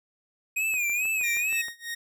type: tone with vibrato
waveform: square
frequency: 2489 Hz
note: D#7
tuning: in tune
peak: -25 dBFS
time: 0.56-1.62 s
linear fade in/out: 10 ms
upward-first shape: sine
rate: 2.3 Hz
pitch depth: 100 cents each way
type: click train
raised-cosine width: 0.5 ms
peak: -30 dBFS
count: 7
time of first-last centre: 0.74-1.683 s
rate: 6.36 Hz
type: tone with tremolo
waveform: sawtooth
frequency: 1864.7 Hz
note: A#6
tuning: in tune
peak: -27 dBFS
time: 1.23-1.95 s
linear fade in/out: 10 ms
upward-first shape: sine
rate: 3.2 Hz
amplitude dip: 95%
effects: none